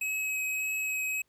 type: tone with vibrato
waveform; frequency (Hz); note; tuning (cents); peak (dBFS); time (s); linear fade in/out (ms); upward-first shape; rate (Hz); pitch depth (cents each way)
square; 2553; D#7; +44; -30; 0.01-1.22; 5; triangle; 1.7; 12
effects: pink hiss -74 dBFS RMS until 1.28 s